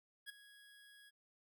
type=tone with ADSR envelope; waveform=25% pulse; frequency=1661 Hz; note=G#6; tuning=in tune; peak=-40 dBFS; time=0.26-1.11 s; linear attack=34 ms; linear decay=11 ms; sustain=-16 dB; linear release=28 ms; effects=none